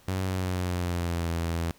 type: tone with pitch glide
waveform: sawtooth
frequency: 94 to 83.74 Hz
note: F#2 to E2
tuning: +28 to +28 cents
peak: -23 dBFS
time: 0.08-1.71 s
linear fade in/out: 0 ms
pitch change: -200 cents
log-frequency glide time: 0.27-1.31 s
effects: pink hiss -58 dBFS RMS until 1.78 s